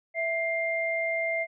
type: tone pair together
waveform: sine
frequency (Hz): 659.4 / 2100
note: E5 / C7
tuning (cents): 0 / +6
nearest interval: octave + minor sixth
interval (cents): 2006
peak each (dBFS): -29 / -28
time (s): 0.14-1.47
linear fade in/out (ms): 50
effects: none